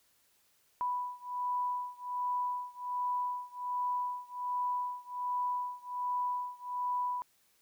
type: beating tone pair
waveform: sine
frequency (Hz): 987.8 / 989.1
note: B5 / B5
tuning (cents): 0 / +2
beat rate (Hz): 1.3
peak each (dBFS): -35 / -36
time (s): 0.81-7.22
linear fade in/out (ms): 0
effects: white hiss -70 dBFS RMS until 7.61 s